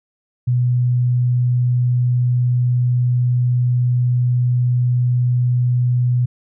sine tone, 123.47 Hz, B2, in tune, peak -13 dBFS, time 0.47-6.26 s, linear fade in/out 10 ms, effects none

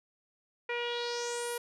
sawtooth tone with low-pass filter sweep, 478.1 Hz, A#4, 44 cents sharp, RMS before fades -35 dBFS, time 0.69-1.58 s, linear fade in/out 5 ms, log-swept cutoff 2200 to 12000 Hz, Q 3.9, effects none

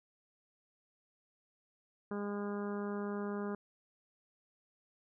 harmonic tone, 204 Hz, G#3, 31 cents flat, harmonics 1 / 2 / 3 / 4 / 5 / 6 / 7 / 8, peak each -38 / -40 / -49 / -51 / -50 / -50 / -52 / -56 dBFS, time 2.11-3.55 s, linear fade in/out 2 ms, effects none

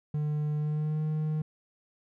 triangle tone with pitch glide, 150 to 154.4 Hz, D3 to D#3, +37 to -13 cents, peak -25 dBFS, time 0.14-1.42 s, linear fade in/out 5 ms, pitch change +50 cents, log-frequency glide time 0.58-1.02 s, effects none

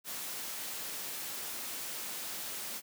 white noise, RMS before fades -40 dBFS, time 0.04-2.82 s, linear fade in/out 50 ms, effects high-pass 150 Hz 12 dB/octave

